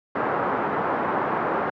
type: low-pass noise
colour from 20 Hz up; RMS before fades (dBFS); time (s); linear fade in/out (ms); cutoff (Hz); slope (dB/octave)
white; -24; 0.15-1.7; 5; 1300; 24
effects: high-pass 200 Hz 12 dB/octave